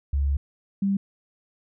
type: tone pair in turn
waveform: sine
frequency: 70 / 197.13 Hz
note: C#2 / G3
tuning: +18 / +10 cents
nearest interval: octave + tritone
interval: 1792 cents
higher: second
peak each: -20 dBFS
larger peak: neither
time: 0.13-0.37 / 0.82-0.97 s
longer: first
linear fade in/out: 5 ms
effects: none